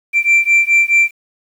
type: beating tone pair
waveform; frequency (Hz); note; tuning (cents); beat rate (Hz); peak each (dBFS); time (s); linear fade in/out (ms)
sine; 2349 / 2353.7; D7 / D7; 0 / +3; 4.7; -10; 0.13-1.11; 50
effects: tanh soft clip ceiling -6 dBFS + 7-bit